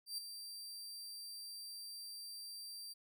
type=tone with ADSR envelope; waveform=sawtooth; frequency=4699 Hz; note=D8; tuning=in tune; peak=-35 dBFS; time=0.06-2.94 s; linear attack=120 ms; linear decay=6 ms; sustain=-9 dB; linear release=19 ms; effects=none